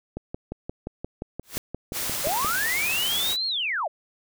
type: click train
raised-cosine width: 2 ms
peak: -18 dBFS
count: 14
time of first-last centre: 0.17-2.447 s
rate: 5.71 Hz
type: noise with exponential growth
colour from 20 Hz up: white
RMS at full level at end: -27 dBFS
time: 1.43-1.58 s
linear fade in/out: 0 ms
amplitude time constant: 31 ms
type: noise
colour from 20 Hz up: white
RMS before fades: -29 dBFS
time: 1.92-3.37 s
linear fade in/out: 50 ms
type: linear two-way sweep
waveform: sine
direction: up then down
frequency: 531 to 4300 to 531 Hz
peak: -24 dBFS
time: 2.24-3.88 s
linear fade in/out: 10 ms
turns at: 3.47 s
effects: none